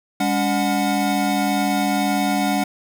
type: tone cluster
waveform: square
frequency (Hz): 201.9 / 283.8 / 737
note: G#3 / C#4 / F#5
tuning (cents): -49 / +41 / -7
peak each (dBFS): -23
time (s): 0.2-2.64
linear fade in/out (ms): 5
effects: none